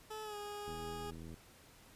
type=tone with pitch glide; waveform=20% pulse; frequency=432.2 to 412.7 Hz; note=A4 to G#4; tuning=-31 to -11 cents; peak=-38 dBFS; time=0.1-1.11 s; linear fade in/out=10 ms; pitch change=-80 cents; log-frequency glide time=0.23-0.36 s
type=click train; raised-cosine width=3 ms; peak=-38 dBFS; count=55; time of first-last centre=0.68-1.342 s; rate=81.6 Hz
effects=pink hiss -61 dBFS RMS until 1.95 s + resampled to 32000 Hz